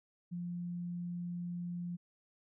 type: tone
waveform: sine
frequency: 174.8 Hz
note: F3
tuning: 2 cents sharp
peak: -37 dBFS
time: 0.31-1.97 s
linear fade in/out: 20 ms
effects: none